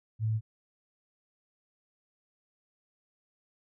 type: tone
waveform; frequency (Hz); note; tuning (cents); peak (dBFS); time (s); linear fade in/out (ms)
sine; 110; A2; 0; -26; 0.19-0.41; 50
effects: none